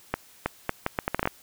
accelerating click train, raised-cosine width 0.5 ms, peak -9 dBFS, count 11, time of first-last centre 0.14-1.274 s, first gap 320 ms, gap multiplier 0.73, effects white hiss -54 dBFS RMS until 1.42 s

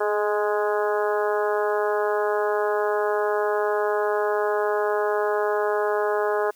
harmonic tone with a mistuned harmonic, 208.2 Hz, G#3, 5 cents sharp, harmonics 2 / 3 / 4 / 5 / 6 / 7 / 8, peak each -23 / -27 / -29 / -31 / -33 / -34 / -35 dBFS, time 0-6.51 s, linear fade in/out 10 ms, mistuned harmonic 2, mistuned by +16 cents, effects white hiss -57 dBFS RMS until 6.55 s + high-pass 60 Hz 12 dB/octave

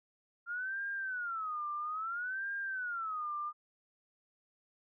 sine tone with vibrato, 1382 Hz, F6, 19 cents flat, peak -35 dBFS, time 0.46-3.53 s, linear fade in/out 50 ms, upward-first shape sine, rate 0.6 Hz, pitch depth 260 cents each way, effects none

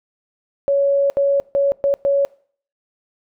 sine tone bursts at uneven times, 559 Hz, C#5, 14 cents sharp, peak -13 dBFS, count 5, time 0.68-1.1 / 1.17-1.4 / 1.55-1.72 / 1.84-1.94 / 2.05-2.25 s, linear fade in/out 0 ms, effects noise-tail reverb RT60 0.5 s tail -23 dB re dry

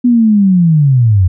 sine linear sweep, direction down, 249.2 to 86 Hz, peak -5 dBFS, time 0.04-1.28 s, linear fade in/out 10 ms, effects none

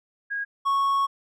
sine / triangle tone pair in turn, 1639 / 1105 Hz, G#6 / C#6, -23 / -6 cents, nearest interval perfect fifth, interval 683 cents, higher first, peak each -26 / -18 dBFS, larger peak second, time 0.3-0.45 / 0.65-1.07 s, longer second, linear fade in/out 20 ms, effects none

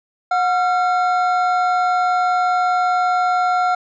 triangle tone pair together, 727 / 1372.4 Hz, F#5 / F6, -31 / -31 cents, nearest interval major seventh, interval 1100 cents, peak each -14 / -18 dBFS, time 0.31-3.75 s, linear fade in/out 5 ms, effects resampled to 16000 Hz

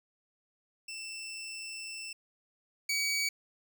20% pulse tone pair in turn, 2672 / 2270 Hz, E7 / C#7, +23 / +41 cents, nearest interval minor third, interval 282 cents, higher first, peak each -35 / -24 dBFS, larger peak second, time 0.88-2.13 / 2.89-3.29 s, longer first, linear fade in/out 5 ms, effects none

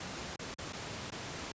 pink noise with dropouts, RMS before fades -41 dBFS, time 0-1.52 s, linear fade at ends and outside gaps 5 ms, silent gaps 0.361-0.392 / 0.543-0.584 / 0.726-0.73 / 1.105-1.119 s, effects high-pass 80 Hz 12 dB/octave + resampled to 16000 Hz

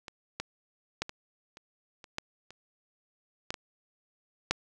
clicks, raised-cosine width 0.2 ms, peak -24 / -16 / -13 / -22 / -30 / -30 / -15 / -30 / -15 / -21 / -8 dBFS, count 11, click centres 0.082 / 0.4 / 1.02 / 1.094 / 1.571 / 2.042 / 2.184 / 2.506 / 3.505 / 3.542 / 4.51 s, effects none

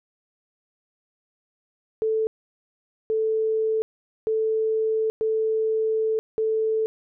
sine tone bursts at uneven times, 440 Hz, A4, in tune, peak -20 dBFS, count 5, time 2.02-2.27 / 3.1-3.82 / 4.27-5.1 / 5.21-6.19 / 6.38-6.86 s, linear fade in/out 0 ms, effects none

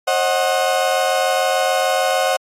35% pulse chord, C diminished, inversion none, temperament equal with one note detuned, 535.5 / 622.3 / 740 Hz, C5 / Eb5 / Gb5, +40 / 0 / 0 cents, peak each -18 / -20 / -17 dBFS, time 0.07-2.37 s, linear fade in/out 10 ms, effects low-pass 12000 Hz 12 dB/octave + AAC 64 kbps

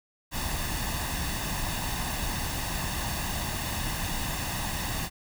pink noise with comb filter, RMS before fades -31 dBFS, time 0.31-5.1 s, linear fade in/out 50 ms, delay 1.1 ms, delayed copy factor +0.6, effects none

